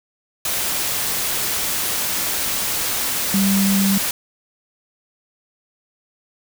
sine tone in noise, 196 Hz, G3, in tune, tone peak -15 dBFS, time 3.34-3.98 s, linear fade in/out 2 ms, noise white, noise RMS -22 dBFS, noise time 0.45-4.11 s, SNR +4 dB, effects none

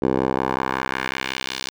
10% pulse tone with band-pass filter sweep, 65.4 Hz, C2, in tune, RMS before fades -24 dBFS, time 0.02-1.7 s, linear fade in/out 5 ms, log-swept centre 430 to 4700 Hz, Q 1.3, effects none

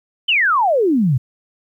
sine exponential sweep, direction down, 3136 to 116.54 Hz, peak -12 dBFS, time 0.28-1.18 s, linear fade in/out 10 ms, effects 9-bit

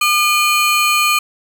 35% pulse ring-modulated tone, 1824 Hz, A#6, 38 cents flat, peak -7 dBFS, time 0.01-1.19 s, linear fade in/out 5 ms, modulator 617 Hz, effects none

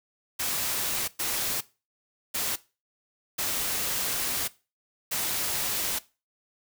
white noise bursts at uneven times, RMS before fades -29 dBFS, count 5, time 0.39-1.08 / 1.19-1.61 / 2.34-2.56 / 3.38-4.48 / 5.11-5.99 s, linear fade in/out 10 ms, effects noise-tail reverb RT60 0.3 s tail -19 dB re dry

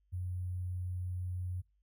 sine tone with sample-and-hold, 90.6 Hz, F#2, 36 cents flat, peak -35 dBFS, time 0.12-1.62 s, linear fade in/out 20 ms, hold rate 11025 Hz, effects noise-tail reverb RT60 0.2 s tail -21 dB re dry + added 50 Hz sine -70 dBFS peak until 1.82 s

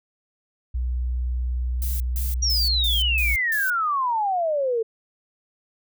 sine tone, 61.7 Hz, B1, 1 cent flat, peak -22 dBFS, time 0.74-3.36 s, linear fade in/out 10 ms
violet noise bursts, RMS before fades -32 dBFS, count 6, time 1.82-3.7 s, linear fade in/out 0 ms, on 180 ms, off 160 ms
sine exponential sweep, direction down, 5800 to 438.8 Hz, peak -20 dBFS, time 2.42-4.83 s, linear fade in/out 10 ms
effects none

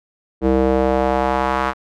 square tone with band-pass filter sweep, 65.41 Hz, C2, in tune, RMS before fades -17 dBFS, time 0.41-1.74 s, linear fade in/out 50 ms, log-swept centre 380 to 1200 Hz, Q 1.8, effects none

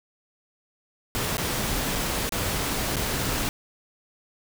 pink noise with dropouts, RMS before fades -27 dBFS, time 1.15-3.49 s, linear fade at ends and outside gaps 0 ms, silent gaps 1.37-1.381 / 1.952-1.956 / 2.292-2.322 / 2.958-2.967 s, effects none

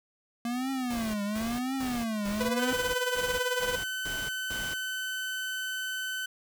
square tone with vibrato, 233.1 Hz, A#3, in tune, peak -30 dBFS, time 0.45-2.73 s, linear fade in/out 2 ms, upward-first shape triangle, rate 0.96 Hz, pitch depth 260 cents each way
pink noise bursts, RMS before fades -40 dBFS, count 9, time 0.9-4.74 s, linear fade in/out 5 ms, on 240 ms, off 210 ms
sawtooth tone with tremolo, 496.9 Hz, B4, 11 cents sharp, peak -22 dBFS, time 2.4-3.76 s, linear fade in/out 10 ms, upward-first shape sine, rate 18 Hz, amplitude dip 75%
30% pulse tone, 1520 Hz, F#6, 46 cents sharp, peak -29 dBFS, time 2.59-6.26 s, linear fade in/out 5 ms
effects none

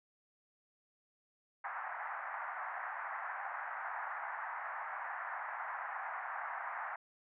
pink band-pass noise, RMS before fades -42 dBFS, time 1.64-6.96 s, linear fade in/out 5 ms, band 730 to 1900 Hz, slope 48 dB/octave, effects none

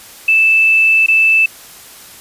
sine tone with dropouts, 2637 Hz, E7, in tune, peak -7 dBFS, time 0.28-1.46 s, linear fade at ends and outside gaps 5 ms, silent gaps 1.063-1.083 s, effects white hiss -37 dBFS RMS until 2.2 s + resampled to 32000 Hz

